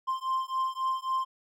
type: beating tone pair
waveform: triangle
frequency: 1046.5 / 1050.2 Hz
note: C6 / C6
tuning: 0 / +6 cents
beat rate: 3.7 Hz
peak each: -29 dBFS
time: 0.07-1.25 s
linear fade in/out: 20 ms
effects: none